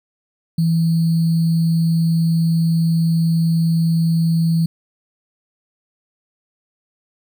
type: tone with sample-and-hold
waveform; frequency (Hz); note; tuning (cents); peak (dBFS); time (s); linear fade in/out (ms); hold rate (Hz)
sine; 164.81; E3; 0; -13; 0.58-4.66; 5; 4410
effects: none